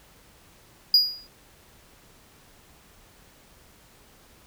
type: tone with exponential decay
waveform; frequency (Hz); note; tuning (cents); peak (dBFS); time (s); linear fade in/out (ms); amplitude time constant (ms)
triangle; 4883; D#8; -33; -10; 0.94-1.27; 2; 70
effects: pink hiss -55 dBFS RMS until 4.46 s